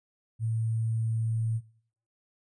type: tone with sample-and-hold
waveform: sine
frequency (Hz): 112.6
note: A2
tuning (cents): +40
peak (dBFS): -26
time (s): 0.39-1.61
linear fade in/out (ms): 50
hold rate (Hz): 8820
effects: noise-tail reverb RT60 0.6 s tail -22 dB re dry + resampled to 22050 Hz